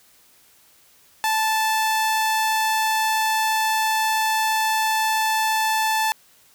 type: tone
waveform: sawtooth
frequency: 877 Hz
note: A5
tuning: 6 cents flat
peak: -15 dBFS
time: 1.24-6.12 s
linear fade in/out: 0 ms
effects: white hiss -55 dBFS RMS until 6.54 s